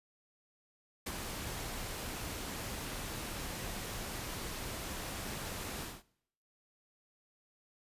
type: noise with ADSR envelope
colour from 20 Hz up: pink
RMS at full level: -37 dBFS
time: 1.06-6.03 s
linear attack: 10 ms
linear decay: 37 ms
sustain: -4 dB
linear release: 210 ms
effects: noise-tail reverb RT60 0.7 s tail -21 dB re dry + resampled to 32000 Hz